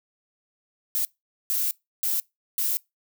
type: noise bursts at uneven times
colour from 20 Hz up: violet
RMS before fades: -25 dBFS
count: 4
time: 0.95-1.05 / 1.5-1.71 / 2.03-2.2 / 2.58-2.77 s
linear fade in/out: 0 ms
effects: noise-tail reverb RT60 0.2 s tail -24 dB re dry